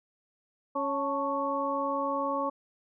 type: harmonic tone with a mistuned harmonic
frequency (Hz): 277.1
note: C#4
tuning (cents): -1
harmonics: 1 / 2 / 3 / 4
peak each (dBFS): -35 / -32 / -35 / -31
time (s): 0.75-2.5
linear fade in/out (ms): 10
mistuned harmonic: 3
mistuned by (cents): +96
effects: none